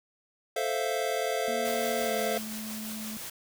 square chord, F major seventh, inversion first, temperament equal, 440 / 523.3 / 659.3 / 698.5 Hz, A4 / C5 / E5 / F5, 0 / 0 / 0 / 0 cents, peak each -34 dBFS, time 0.56-2.38 s, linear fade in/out 5 ms
triangle tone with pitch glide, 233.1 to 217.5 Hz, A#3 to A3, 0 to -20 cents, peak -35 dBFS, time 1.48-3.17 s, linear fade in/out 0 ms, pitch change -120 cents, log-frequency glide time 2.04-2.14 s
white noise with tremolo, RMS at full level -39 dBFS, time 1.65-3.3 s, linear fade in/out 5 ms, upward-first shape sine, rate 5.8 Hz, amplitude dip 25%
effects none

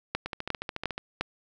two click trains, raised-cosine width 0.3 ms, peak -11 / -17 dBFS, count 4 / 11, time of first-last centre 0.15-1.21 / 0.26-0.979 s, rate 2.83 / 13.9 Hz, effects none

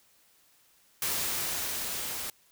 white noise with level ramp, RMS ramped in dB -30 to -36 dBFS, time 1.02-2.3 s, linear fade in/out 2 ms, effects white hiss -64 dBFS RMS until 2.51 s

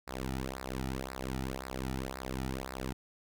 sawtooth tone with flanger, 65.41 Hz, C2, in tune, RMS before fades -38 dBFS, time 0.07-2.93 s, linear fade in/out 10 ms, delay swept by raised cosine 0.31 to 1.91 ms, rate 1.9 Hz, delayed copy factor -0.85, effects none

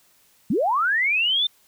sine linear sweep, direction up, 164.81 to 3631 Hz, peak -18 dBFS, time 0.5-1.47 s, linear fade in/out 5 ms, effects white hiss -59 dBFS RMS until 1.67 s

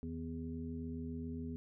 harmonic tone with a mistuned harmonic, 82.41 Hz, E2, in tune, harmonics 1 / 2 / 3 / 5, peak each -45 / -47 / -42 / -51 dBFS, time 0.03-1.56 s, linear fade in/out 0 ms, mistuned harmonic 2, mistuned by -52 cents, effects none

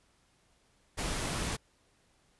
pink noise, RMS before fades -34 dBFS, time 0.97-1.57 s, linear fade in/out 20 ms, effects pink hiss -69 dBFS RMS until 2.39 s + resampled to 24000 Hz

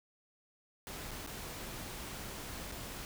pink noise with dropouts, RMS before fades -44 dBFS, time 0.87-3.05 s, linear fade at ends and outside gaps 0 ms, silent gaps 1.109-1.114 / 1.264-1.273 / 2.716-2.721 s, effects none

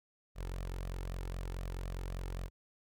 sawtooth tone with flanger, 44.81 Hz, F1, 45 cents sharp, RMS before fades -40 dBFS, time 0.35-2.5 s, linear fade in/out 50 ms, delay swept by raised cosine 1.6 to 2.32 ms, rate 3.9 Hz, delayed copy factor +0.5, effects none

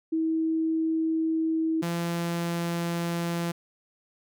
sine / sawtooth tone pair in turn, 321.8 / 170.47 Hz, E4 / F3, -42 / -42 cents, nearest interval major seventh, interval 1100 cents, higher first, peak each -23 dBFS, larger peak neither, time 0.12-1.82 / 1.82-3.52 s, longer neither, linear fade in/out 10 ms, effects none

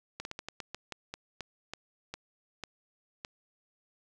slowing click train, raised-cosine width 0.2 ms, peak -21 dBFS, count 14, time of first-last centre 0.2-3.249 s, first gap 51 ms, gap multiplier 1.23, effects none

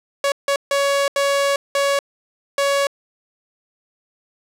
sawtooth tone bursts at uneven times, 560 Hz, C#5, 18 cents sharp, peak -12 dBFS, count 6, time 0.24-0.32 / 0.48-0.56 / 0.71-1.08 / 1.16-1.56 / 1.75-1.99 / 2.58-2.87 s, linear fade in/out 2 ms, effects low-pass 11000 Hz 12 dB/octave

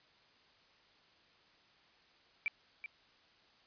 sine tone with echo, 2334 Hz, D7, 11 cents flat, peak -31 dBFS, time 2.46-2.48 s, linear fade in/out 0 ms, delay 380 ms, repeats 1, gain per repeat -10 dB, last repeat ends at 2.86 s, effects white hiss -66 dBFS RMS until 3.66 s + resampled to 11025 Hz

